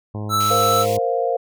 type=harmonic tone; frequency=105.2 Hz; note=G#2; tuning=23 cents sharp; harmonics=1 / 2 / 3 / 4 / 5 / 6 / 7 / 8 / 9 / 10; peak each=-26 / -32 / -36 / -38 / -40 / -42 / -43 / -44 / -45 / -46 dBFS; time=0.14-0.99 s; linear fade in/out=10 ms
type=tone; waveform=square; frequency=1318.5 Hz; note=E6; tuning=in tune; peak=-17 dBFS; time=0.29-0.86 s; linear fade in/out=50 ms
type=high-pass noise; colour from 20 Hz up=pink; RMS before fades=-33 dBFS; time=0.4-0.97 s; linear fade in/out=5 ms; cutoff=2100 Hz; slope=48 dB/octave
type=chord; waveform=sine; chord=Bb suspended second; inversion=none; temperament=just; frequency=466.2 / 524.4 / 699.2 Hz; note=Bb4 / C5 / F5; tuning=0 / +4 / +2 cents; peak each=-22 dBFS; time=0.5-1.37 s; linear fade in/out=10 ms
effects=none